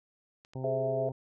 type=clicks; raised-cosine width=0.2 ms; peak=-37 dBFS; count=2; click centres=0.449 / 0.535 s
type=harmonic tone; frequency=130.4 Hz; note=C3; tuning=5 cents flat; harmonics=1 / 2 / 3 / 4 / 5 / 6 / 7; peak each=-36 / -43 / -44 / -47 / -52 / -51 / -53 dBFS; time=0.55-1.12 s; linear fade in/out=5 ms
type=chord; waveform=sine; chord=Ab augmented; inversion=none; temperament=equal; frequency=415.3 / 523.3 / 659.3 Hz; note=Ab4 / C5 / E5; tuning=0 / 0 / 0 cents; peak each=-34 / -35 / -30 dBFS; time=0.64-1.09 s; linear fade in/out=2 ms
effects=none